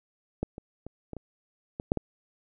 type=clicks; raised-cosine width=2 ms; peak=-15 / -26 / -26 / -24 / -25 / -20 / -9 / -15 dBFS; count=8; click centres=0.43 / 0.581 / 0.866 / 1.133 / 1.167 / 1.799 / 1.919 / 1.973 s; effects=none